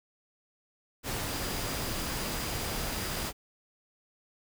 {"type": "tone in noise", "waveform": "sine", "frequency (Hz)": 4883, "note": "D#8", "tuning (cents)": -33, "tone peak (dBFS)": -45, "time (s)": [1.26, 3.31], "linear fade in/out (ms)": 50, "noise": "pink", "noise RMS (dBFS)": -34, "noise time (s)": [1.03, 3.33], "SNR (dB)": -14, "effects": []}